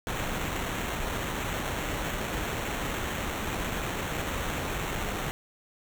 pink noise with sample-and-hold, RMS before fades -32 dBFS, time 0.07-5.31 s, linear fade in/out 0 ms, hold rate 4900 Hz, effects none

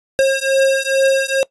square beating tone pair, 537 / 539.3 Hz, C5 / C#5, +45 / -48 cents, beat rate 2.3 Hz, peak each -16 dBFS, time 0.19-1.43 s, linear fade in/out 0 ms, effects noise-tail reverb RT60 0.1 s tail -21 dB re dry + resampled to 24000 Hz

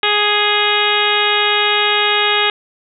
harmonic tone with a mistuned harmonic, 415.3 Hz, G#4, in tune, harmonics 1 / 2 / 3 / 4 / 5 / 6 / 7 / 8 / 9, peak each -21 / -21 / -21 / -21 / -21 / -21 / -21 / -21 / -21 dBFS, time 0.03-2.5 s, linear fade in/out 2 ms, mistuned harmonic 5, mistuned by +18 cents, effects none

